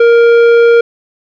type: tone with tanh clipping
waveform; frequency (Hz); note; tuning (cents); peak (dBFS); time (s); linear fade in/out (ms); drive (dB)
sine; 467.9; A#4; +6; -5; 0-0.81; 5; 11
effects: none